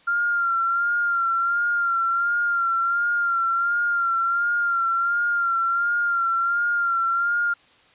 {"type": "tone with vibrato", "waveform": "sine", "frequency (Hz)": 1387, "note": "F6", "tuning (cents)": -12, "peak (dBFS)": -19, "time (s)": [0.07, 7.54], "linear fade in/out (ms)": 10, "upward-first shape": "sine", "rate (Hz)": 1.4, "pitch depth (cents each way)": 39, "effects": ["white hiss -55 dBFS RMS until 7.94 s", "resampled to 8000 Hz"]}